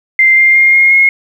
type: tone with pitch steps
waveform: sine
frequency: 2089 / 2106 / 2123 / 2140 / 2158 Hz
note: C7 / C7 / C7 / C7 / C#7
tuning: -3 / +11 / +25 / +38 / -47 cents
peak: -4 dBFS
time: 0.19-1.09 s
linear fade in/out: 2 ms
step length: 180 ms
effects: 7-bit